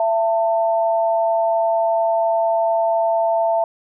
sine tone pair together, 670 / 894.3 Hz, E5 / A5, +28 / +28 cents, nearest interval perfect fourth, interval 500 cents, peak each -16 / -21 dBFS, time 0-3.64 s, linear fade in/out 2 ms, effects none

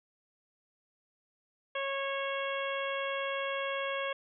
harmonic tone, 549 Hz, C#5, 17 cents flat, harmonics 1 / 2 / 3 / 4 / 5 / 6, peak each -35 / -38 / -40 / -41 / -42 / -43 dBFS, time 1.75-4.13 s, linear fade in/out 5 ms, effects none

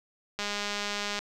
click train, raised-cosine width 0.2 ms, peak -15 dBFS, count 165, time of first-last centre 0.39-1.19 s, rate 205 Hz, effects none

